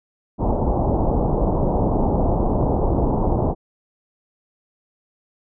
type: low-pass noise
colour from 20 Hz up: pink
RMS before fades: -19 dBFS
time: 0.38-3.55 s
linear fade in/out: 50 ms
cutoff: 930 Hz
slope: 48 dB/octave
effects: none